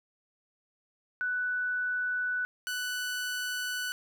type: tone pair in turn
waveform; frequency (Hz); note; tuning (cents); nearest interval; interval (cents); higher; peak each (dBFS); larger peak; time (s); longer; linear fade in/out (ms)
sine / sawtooth; 1488 / 1488; F#6 / F#6; +9 / +9; unison; 0; neither; -28; neither; 1.21-2.45 / 2.67-3.92; second; 0
effects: none